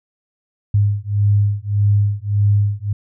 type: beating tone pair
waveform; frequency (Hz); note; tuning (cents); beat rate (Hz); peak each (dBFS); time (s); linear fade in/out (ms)
sine; 101.6 / 103.3; G#2 / G#2; -38 / -9; 1.7; -16; 0.74-2.93; 5
effects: none